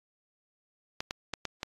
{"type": "clicks", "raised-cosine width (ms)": 0.2, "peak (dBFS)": -15, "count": 5, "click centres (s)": [1.005, 1.109, 1.337, 1.453, 1.631], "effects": ["AAC 32 kbps"]}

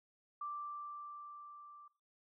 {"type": "tone with level ramp", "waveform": "sine", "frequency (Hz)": 1174.7, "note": "D6", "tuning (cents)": 0, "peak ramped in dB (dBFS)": [-39, -54], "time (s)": [0.41, 1.88], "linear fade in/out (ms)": 5, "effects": ["noise-tail reverb RT60 0.5 s tail -21 dB re dry"]}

